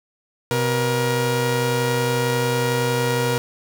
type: tone pair together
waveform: sawtooth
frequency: 126.5 / 475 Hz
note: B2 / A#4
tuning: +42 / +33 cents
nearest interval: octave + major seventh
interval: 2291 cents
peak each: -18 / -17 dBFS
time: 0.51-3.38 s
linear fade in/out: 0 ms
effects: none